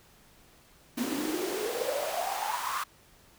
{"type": "noise with high-pass filter sweep", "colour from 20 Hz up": "pink", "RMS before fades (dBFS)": -32, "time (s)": [0.97, 2.84], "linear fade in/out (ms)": 10, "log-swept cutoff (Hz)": [240, 1200], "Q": 9.4, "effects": ["pink hiss -59 dBFS RMS until 3.38 s"]}